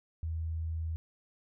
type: tone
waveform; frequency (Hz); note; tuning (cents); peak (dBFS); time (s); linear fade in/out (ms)
sine; 81; E2; -30; -32; 0.23-0.96; 0
effects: none